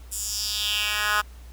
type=tone with high-pass filter sweep; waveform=10% pulse; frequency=209.2 Hz; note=G#3; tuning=13 cents sharp; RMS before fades=-26 dBFS; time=0.11-1.22 s; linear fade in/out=20 ms; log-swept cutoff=8500 to 1300 Hz; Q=2.9; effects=added 60 Hz sine -41 dBFS peak until 1.52 s + pink hiss -54 dBFS RMS until 1.52 s